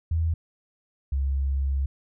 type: tone pair in turn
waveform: sine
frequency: 81.6 / 68.2 Hz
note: E2 / C#2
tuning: -17 / -28 cents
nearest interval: minor third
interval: 311 cents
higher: first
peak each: -21 / -22 dBFS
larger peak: first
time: 0.11-0.34 / 1.12-1.86 s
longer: second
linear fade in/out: 5 ms
effects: none